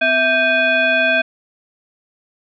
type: tone with frequency modulation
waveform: sine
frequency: 1568 Hz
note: G6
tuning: in tune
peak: -12 dBFS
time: 0.01-1.22 s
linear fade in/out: 10 ms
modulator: 912 Hz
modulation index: 1.3
effects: none